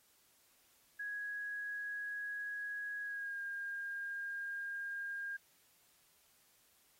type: tone with pitch glide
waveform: sine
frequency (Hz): 1661.2 to 1613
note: G#6 to G6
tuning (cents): 0 to +49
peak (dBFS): -39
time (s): 0.99-5.37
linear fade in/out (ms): 10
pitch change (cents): -51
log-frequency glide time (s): 3.03-3.4
effects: white hiss -70 dBFS RMS until 6.99 s + AAC 48 kbps